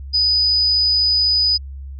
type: tone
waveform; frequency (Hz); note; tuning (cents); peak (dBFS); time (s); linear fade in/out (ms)
sine; 4978; D#8; 0; -13; 0.13-1.58; 20
effects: added 68 Hz sine -29 dBFS peak until 1.99 s